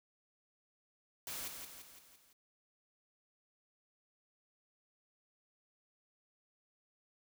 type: noise with echo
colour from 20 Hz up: white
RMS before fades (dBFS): -43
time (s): 1.27-1.48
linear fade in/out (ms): 2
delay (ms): 170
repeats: 5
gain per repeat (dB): -5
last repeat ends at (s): 2.33
effects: none